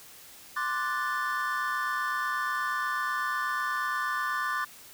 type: chord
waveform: triangle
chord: D dominant seventh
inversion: third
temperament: equal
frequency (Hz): 1046.5 / 1174.7 / 1480 / 1760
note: C6 / D6 / F#6 / A6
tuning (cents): 0 / 0 / 0 / 0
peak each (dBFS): -33 / -30 / -33 / -31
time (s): 0.56-4.65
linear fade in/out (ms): 10
effects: white hiss -50 dBFS RMS until 4.93 s